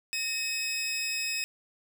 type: tone pair together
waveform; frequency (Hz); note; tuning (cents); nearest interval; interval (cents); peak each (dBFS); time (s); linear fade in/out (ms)
20% pulse; 1838.5 / 2552; A#6 / D#7; -24 / +43; tritone; 567; -36 / -25; 0.13-1.44; 0
effects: none